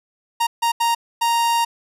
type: tone bursts at uneven times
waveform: 45% pulse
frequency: 932.3 Hz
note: A#5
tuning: in tune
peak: -16 dBFS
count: 4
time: 0.4-0.47 / 0.62-0.72 / 0.8-0.95 / 1.21-1.65 s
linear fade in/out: 10 ms
effects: resampled to 32000 Hz